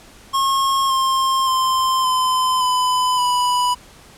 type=tone with pitch steps; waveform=square; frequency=1083 / 1063.2 / 1043.7 / 1024.6 / 1005.8 / 987.4 Hz; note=C#6 / C6 / C6 / C6 / B5 / B5; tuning=-41 / +27 / -5 / -37 / +31 / -1 cents; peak=-16 dBFS; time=0.33-3.75 s; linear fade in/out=20 ms; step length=570 ms; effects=pink hiss -45 dBFS RMS until 4.17 s + low-pass 11000 Hz 12 dB/octave